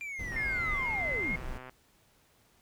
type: linear sweep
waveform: triangle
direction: down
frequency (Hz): 2400 to 138.59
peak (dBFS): -35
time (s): 0.01-1.36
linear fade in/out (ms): 0
type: noise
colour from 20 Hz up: brown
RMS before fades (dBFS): -40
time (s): 0.19-1.58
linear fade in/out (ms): 5
type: click train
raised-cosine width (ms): 0.5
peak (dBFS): -31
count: 177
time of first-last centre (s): 0.32-1.695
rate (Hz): 128
type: tone with vibrato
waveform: sine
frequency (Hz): 2093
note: C7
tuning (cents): 0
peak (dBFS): -30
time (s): 0.36-1.36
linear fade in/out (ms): 5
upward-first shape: sine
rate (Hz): 2.3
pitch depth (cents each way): 43
effects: pink hiss -66 dBFS RMS until 2.61 s